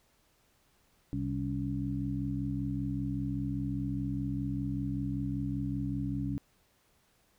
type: harmonic tone with a mistuned harmonic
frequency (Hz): 65.1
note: C2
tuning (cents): -8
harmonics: 1 / 2 / 3 / 4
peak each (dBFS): -40 / -35 / -38 / -35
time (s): 1.13-6.38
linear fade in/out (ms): 0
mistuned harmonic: 4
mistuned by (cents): +130
effects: pink hiss -69 dBFS RMS until 7.38 s